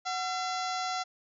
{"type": "harmonic tone with a mistuned harmonic", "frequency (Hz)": 680, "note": "F5", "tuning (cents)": -46, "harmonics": [1, 2, 3, 4, 5, 6, 7, 8, 9, 10], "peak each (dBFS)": [-33, -36, -42, -48, -44, -42, -45, -45, -47, -48], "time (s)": [0.05, 1.04], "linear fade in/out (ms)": 20, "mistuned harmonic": 1, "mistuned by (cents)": 150, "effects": []}